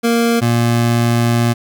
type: tone pair in turn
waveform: 25% pulse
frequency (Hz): 233.1 / 118.01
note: A#3 / A#2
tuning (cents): 0 / +22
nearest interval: octave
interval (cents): 1178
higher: first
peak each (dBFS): -8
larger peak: neither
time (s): 0.03-0.41 / 0.41-1.54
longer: second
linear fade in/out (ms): 20
effects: none